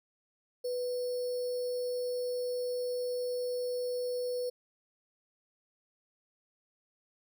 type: tone with sample-and-hold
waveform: sine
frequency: 495.2 Hz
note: B4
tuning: 5 cents sharp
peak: -31 dBFS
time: 0.64-4.5 s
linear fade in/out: 10 ms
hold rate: 4900 Hz
effects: none